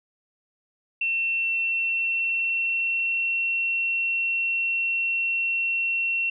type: tone with pitch glide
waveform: sine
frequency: 2700 to 2720 Hz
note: E7 to F7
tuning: +41 to -46 cents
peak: -22 dBFS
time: 1.01-6.3 s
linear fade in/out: 5 ms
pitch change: +13 cents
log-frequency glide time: 1.34-3.38 s
effects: none